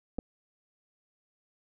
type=clicks; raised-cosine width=2 ms; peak=-22 / -21 dBFS; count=2; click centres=0.185 / 0.189 s; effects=none